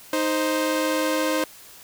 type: tone pair together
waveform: sawtooth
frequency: 311.2 / 523.3 Hz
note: D#4 / C5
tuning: 0 / 0 cents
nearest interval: major sixth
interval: 900 cents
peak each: -20 dBFS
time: 0.13-1.44 s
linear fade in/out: 2 ms
effects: white hiss -46 dBFS RMS until 1.83 s